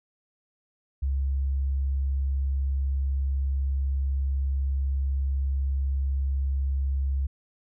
sine tone, 68 Hz, C#2, 33 cents flat, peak -23 dBFS, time 1.02-7.27 s, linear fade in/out 10 ms, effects none

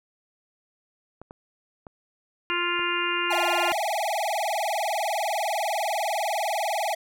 clicks, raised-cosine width 1 ms, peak -27 dBFS, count 4, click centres 1.216 / 1.309 / 1.868 / 2.794 s
harmonic tone, 349.2 Hz, F4, in tune, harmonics 1 / 3 / 4 / 5 / 6 / 7 / 8, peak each -32 / -30 / -30 / -34 / -34 / -33 / -29 dBFS, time 2.5-3.72 s, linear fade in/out 0 ms
square tone with vibrato, 740 Hz, F#5, in tune, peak -25 dBFS, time 3.3-6.95 s, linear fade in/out 10 ms, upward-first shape sine, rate 20 Hz, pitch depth 270 cents each way
effects none

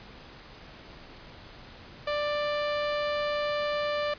sawtooth tone, 590 Hz, D5, 8 cents sharp, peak -23 dBFS, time 2.07-4.14 s, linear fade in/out 5 ms, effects pink hiss -48 dBFS RMS until 4.18 s + resampled to 11025 Hz

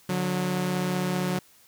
sawtooth tone pair together, 146.83 / 182.26 Hz, D3 / F#3, 0 / -26 cents, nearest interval major third, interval 374 cents, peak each -27 / -22 dBFS, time 0.09-1.39 s, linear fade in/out 5 ms, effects white hiss -57 dBFS RMS until 1.67 s

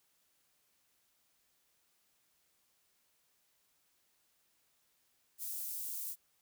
white high-pass noise, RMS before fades -41 dBFS, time 5.38-6.16 s, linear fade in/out 50 ms, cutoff 9600 Hz, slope 12 dB/octave, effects white hiss -75 dBFS RMS until 6.41 s

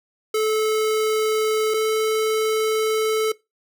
square tone pair in turn, 434.2 / 436.7 Hz, A4 / A4, -23 / -13 cents, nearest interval unison, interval 10 cents, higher second, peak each -19 dBFS, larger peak neither, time 0.34-1.74 / 1.74-3.32 s, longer second, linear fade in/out 5 ms, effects noise-tail reverb RT60 0.2 s tail -20 dB re dry

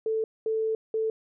sine tone bursts at uneven times, 441.7 Hz, A4, 7 cents sharp, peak -24 dBFS, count 3, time 0.06-0.24 / 0.46-0.75 / 0.94-1.1 s, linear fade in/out 2 ms, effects none

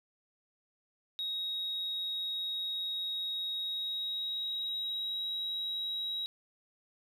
sine tone with pitch glide, 3781 to 3843 Hz, A#7 to B7, +24 to -48 cents, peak -32 dBFS, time 1.19-6.26 s, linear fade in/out 0 ms, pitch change +28 cents, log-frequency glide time 3.57-5.27 s, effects tanh soft clip ceiling -29 dBFS + 11-bit

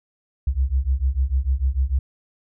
sine beating tone pair, 63 / 69.7 Hz, B1 / C#2, +35 / +10 cents, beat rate 6.7 Hz, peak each -21 dBFS, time 0.47-1.99 s, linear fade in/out 5 ms, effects none

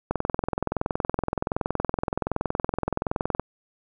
click train, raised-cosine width 1 ms, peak -10 dBFS, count 71, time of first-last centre 0.11-3.396 s, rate 21.3 Hz, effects none

